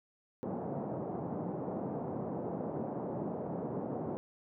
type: band-pass noise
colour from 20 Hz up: pink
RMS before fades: -38 dBFS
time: 0.43-4.17 s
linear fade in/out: 0 ms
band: 140 to 790 Hz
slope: 24 dB/octave
effects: none